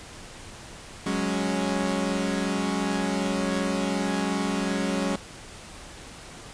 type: chord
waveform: sawtooth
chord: F# suspended second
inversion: none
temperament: equal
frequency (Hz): 185 / 207.7 / 277.2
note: F#3 / G#3 / C#4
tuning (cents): 0 / 0 / 0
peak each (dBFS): -25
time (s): 1.06-5.16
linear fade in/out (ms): 5
effects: pink hiss -43 dBFS RMS until 6.53 s + resampled to 22050 Hz